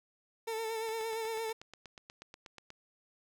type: tone with vibrato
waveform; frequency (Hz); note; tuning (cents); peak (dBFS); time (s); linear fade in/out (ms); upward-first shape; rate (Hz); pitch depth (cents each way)
30% pulse; 447.2; A4; +28; -32; 0.47-1.53; 10; sine; 8.7; 36
type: click train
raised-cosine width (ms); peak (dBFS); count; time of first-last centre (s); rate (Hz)
0.2; -31; 16; 0.89-2.704; 8.27
effects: none